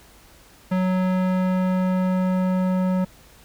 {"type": "tone with low-pass filter sweep", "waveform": "square", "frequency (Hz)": 185, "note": "F#3", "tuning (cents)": 0, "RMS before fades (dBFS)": -21, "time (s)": [0.71, 3.05], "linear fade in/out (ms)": 10, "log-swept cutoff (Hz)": [2000, 1100], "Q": 0.7, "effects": ["added 50 Hz sine -55 dBFS peak until 3.44 s", "pink hiss -51 dBFS RMS until 3.44 s"]}